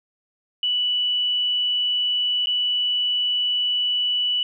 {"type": "tone with dropouts", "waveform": "sine", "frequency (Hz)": 2960, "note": "F#7", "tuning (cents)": 0, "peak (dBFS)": -19, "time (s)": [0.63, 4.43], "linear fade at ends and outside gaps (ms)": 2, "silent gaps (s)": [2.459, 2.47], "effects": []}